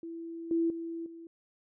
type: tone with level steps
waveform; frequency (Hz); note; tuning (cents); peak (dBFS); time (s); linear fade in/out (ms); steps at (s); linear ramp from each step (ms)
sine; 332.4; E4; +15; -38 / -25 / -35 / -44; 0.03-1.27; 2; 0.51 / 0.7 / 1.06; 2
effects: none